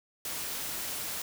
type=noise; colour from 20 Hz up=white; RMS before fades=-36 dBFS; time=0.25-1.22 s; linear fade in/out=2 ms; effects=none